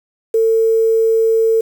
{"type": "tone with quantisation", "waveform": "sine", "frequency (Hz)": 450, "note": "A4", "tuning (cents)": 39, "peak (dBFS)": -10, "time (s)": [0.34, 1.61], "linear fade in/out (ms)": 5, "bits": 6, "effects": []}